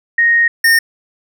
sine / square tone pair in turn, 1864.7 / 1830.5 Hz, A#6 / A#6, 0 / -32 cents, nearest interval unison, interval 32 cents, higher first, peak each -8 dBFS, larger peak neither, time 0.18-0.48 / 0.64-0.79 s, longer first, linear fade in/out 5 ms, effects none

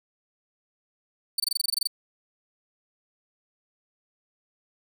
sawtooth tone bursts, 4532 Hz, C#8, 37 cents sharp, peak -19 dBFS, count 12, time 1.38-1.873 s, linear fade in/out 5 ms, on 20 ms, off 23 ms, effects none

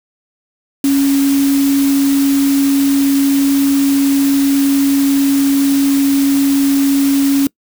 sine tone in noise, 277.2 Hz, C#4, in tune, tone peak -9 dBFS, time 0.84-7.47 s, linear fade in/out 2 ms, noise white, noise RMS -24 dBFS, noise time 0.84-7.47 s, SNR +12 dB, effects noise-tail reverb RT60 0.1 s tail -24 dB re dry

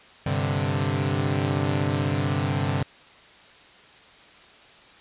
sawtooth chord, G suspended fourth, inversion none, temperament equal, 98 / 130.81 / 146.83 Hz, G2 / C3 / D3, 0 / 0 / 0 cents, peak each -23 dBFS, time 0.26-2.83 s, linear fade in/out 5 ms, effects white hiss -50 dBFS RMS until 5 s + resampled to 8000 Hz

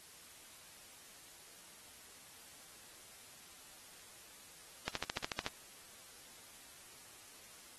click train, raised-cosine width 0.2 ms, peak -18 dBFS, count 9, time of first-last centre 4.88-5.464 s, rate 13.7 Hz, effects white hiss -57 dBFS RMS until 7.78 s + AAC 32 kbps

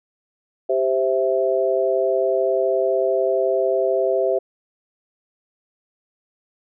sine chord, C major, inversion second, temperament equal, 392 / 523.3 / 659.3 Hz, G4 / C5 / E5, 0 / 0 / 0 cents, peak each -21 / -21 / -21 dBFS, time 0.69-4.39 s, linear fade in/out 10 ms, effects none

